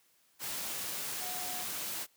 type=tone in noise; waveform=sine; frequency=728 Hz; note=F#5; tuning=28 cents flat; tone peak=-44 dBFS; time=1.19-1.66 s; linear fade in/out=50 ms; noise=white; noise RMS=-38 dBFS; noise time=0.39-2.07 s; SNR=-9 dB; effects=white hiss -69 dBFS RMS until 2.16 s + high-pass 100 Hz 12 dB/octave